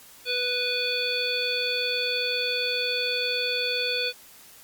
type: harmonic tone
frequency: 493.9 Hz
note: B4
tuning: in tune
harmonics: 1 / 3 / 5 / 7 / 9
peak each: -31 / -35 / -29 / -30 / -30 dBFS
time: 0.25-4.13 s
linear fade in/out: 50 ms
effects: white hiss -50 dBFS RMS until 4.63 s + Opus 48 kbps